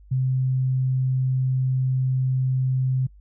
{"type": "tone", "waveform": "sine", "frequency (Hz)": 130, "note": "C3", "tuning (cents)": -11, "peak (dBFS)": -19, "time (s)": [0.11, 3.07], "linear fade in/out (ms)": 10, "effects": ["noise-tail reverb RT60 0.1 s tail -26 dB re dry", "added 50 Hz sine -46 dBFS peak until 3.2 s"]}